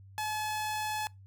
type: tone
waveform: sawtooth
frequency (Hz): 856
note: A5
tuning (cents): -48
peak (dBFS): -28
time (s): 0.18-1.07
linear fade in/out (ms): 0
effects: noise-tail reverb RT60 0.2 s tail -24 dB re dry + added 97 Hz sine -50 dBFS peak until 1.26 s